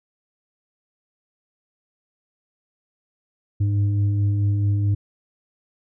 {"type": "tone with frequency modulation", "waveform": "sine", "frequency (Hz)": 102.3, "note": "G#2", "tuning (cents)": -26, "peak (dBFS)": -17, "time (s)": [3.6, 4.95], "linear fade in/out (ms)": 10, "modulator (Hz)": 200, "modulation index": 0.34, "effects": []}